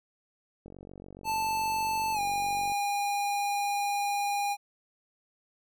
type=click train; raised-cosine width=2 ms; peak=-33 dBFS; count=98; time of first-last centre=0.66-2.719 s; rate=47.1 Hz
type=tone with pitch glide; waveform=square; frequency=880 to 811.6 Hz; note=A5 to G#5; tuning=0 to -40 cents; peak=-28 dBFS; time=1.24-4.57 s; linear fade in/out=50 ms; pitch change=-140 cents; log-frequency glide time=2.13-2.2 s
effects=none